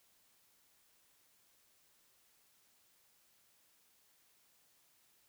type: silence
effects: white hiss -71 dBFS RMS until 5.28 s